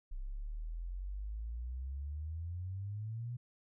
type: exponential sweep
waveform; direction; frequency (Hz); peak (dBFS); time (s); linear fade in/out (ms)
sine; up; 31.82 to 123.47; -38; 0.11-3.37; 10
effects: none